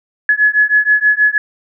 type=beating tone pair; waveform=sine; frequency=1696 / 1702.3 Hz; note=G#6 / G#6; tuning=+36 / +42 cents; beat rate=6.3 Hz; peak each=-12 / -12 dBFS; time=0.29-1.38 s; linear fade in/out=2 ms; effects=none